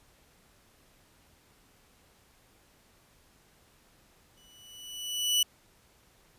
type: tone with exponential growth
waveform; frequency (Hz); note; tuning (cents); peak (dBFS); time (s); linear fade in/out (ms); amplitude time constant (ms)
sawtooth; 2960; F#7; 0; -18; 4.37-5.43; 5; 230
effects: pink hiss -63 dBFS RMS until 6.38 s + resampled to 32000 Hz